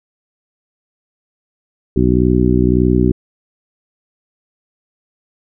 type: harmonic tone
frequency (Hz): 61.74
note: B1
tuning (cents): 0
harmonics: 1 / 2 / 3 / 4 / 5 / 6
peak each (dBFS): -17 / -17 / -17 / -17 / -17 / -17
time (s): 1.96-3.12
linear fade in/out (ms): 5
effects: none